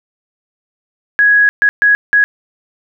sine tone bursts at uneven times, 1666 Hz, G#6, 5 cents sharp, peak -6 dBFS, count 4, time 1.19-1.49 / 1.62-1.69 / 1.82-1.95 / 2.13-2.24 s, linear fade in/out 0 ms, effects none

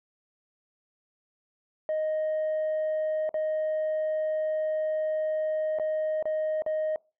sine tone with dropouts, 622.3 Hz, D#5, in tune, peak -23 dBFS, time 1.89-6.96 s, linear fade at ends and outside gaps 1 ms, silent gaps 3.292-3.342 / 5.787-5.797 / 6.226-6.255 / 6.621-6.663 s, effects noise-tail reverb RT60 0.3 s tail -26 dB re dry + tanh soft clip ceiling -24 dBFS

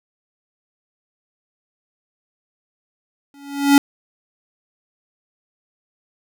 square tone with exponential growth, 281.6 Hz, C#4, 27 cents sharp, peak -6 dBFS, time 3.34-3.78 s, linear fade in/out 1 ms, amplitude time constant 94 ms, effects none

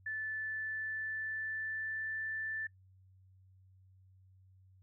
sine tone with pitch glide, 1750 to 1764.2 Hz, A6 to A6, -10 to +4 cents, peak -36 dBFS, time 0.06-2.67 s, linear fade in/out 5 ms, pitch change +14 cents, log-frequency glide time 0.33-2.18 s, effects noise-tail reverb RT60 0.1 s tail -22 dB re dry + added 94 Hz sine -60 dBFS peak until 4.82 s

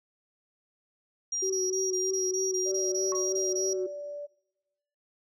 sine tone bursts, 5700 Hz, F8, 34 cents sharp, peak -28 dBFS, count 12, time 1.32-3.733 s, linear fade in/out 5 ms, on 180 ms, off 23 ms
sine tone with vibrato, 375.2 Hz, F#4, 24 cents sharp, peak -27 dBFS, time 1.42-3.87 s, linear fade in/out 10 ms, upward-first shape sine, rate 3.2 Hz, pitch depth 25 cents each way
sine tone, 582 Hz, D5, 16 cents flat, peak -35 dBFS, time 2.65-4.27 s, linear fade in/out 20 ms
sine tone with exponential decay, 1108.7 Hz, C#6, in tune, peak -30 dBFS, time 3.12-3.38 s, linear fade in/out 1 ms, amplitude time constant 56 ms
effects noise-tail reverb RT60 1.0 s tail -22 dB re dry + tanh soft clip ceiling -19 dBFS

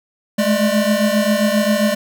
square tone cluster, 208.9 / 216.4 / 595 Hz, G#3 / A3 / D5, +10 / -29 / +22 cents, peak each -19 dBFS, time 0.38-1.95 s, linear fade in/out 10 ms, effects none

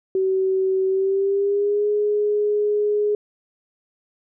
sine tone with pitch glide, 380 to 416.8 Hz, F#4 to G#4, +46 to +6 cents, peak -17 dBFS, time 0.15-3.15 s, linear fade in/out 2 ms, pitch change +160 cents, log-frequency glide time 0.87-1.88 s, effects none

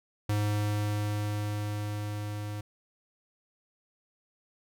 square tone with level ramp, 104.4 Hz, G#2, 10 cents sharp, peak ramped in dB -26 to -35 dBFS, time 0.29-2.61 s, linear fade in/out 5 ms, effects none

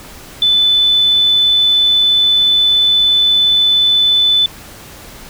sine tone, 3503 Hz, A7, 8 cents flat, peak -8 dBFS, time 0.42-4.46 s, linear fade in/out 2 ms, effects pink hiss -35 dBFS RMS until 5.29 s

